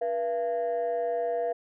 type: tone pair together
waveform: sine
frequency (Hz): 483.1 / 680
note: B4 / F5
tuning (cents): -38 / -46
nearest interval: tritone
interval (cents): 592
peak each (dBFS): -27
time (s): 0.01-1.53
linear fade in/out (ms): 10
effects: tanh soft clip ceiling -22 dBFS